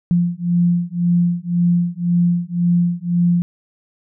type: beating tone pair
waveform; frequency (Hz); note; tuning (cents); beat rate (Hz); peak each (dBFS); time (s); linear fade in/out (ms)
sine; 173.1 / 175; F3 / F3; -15 / +4; 1.9; -17; 0.11-3.42; 0
effects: none